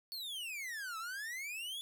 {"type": "exponential two-way sweep", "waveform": "45% pulse", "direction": "down then up", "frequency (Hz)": [4490, 1282, 3494], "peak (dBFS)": -40, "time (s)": [0.12, 1.81], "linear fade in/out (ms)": 0, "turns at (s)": 0.98, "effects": []}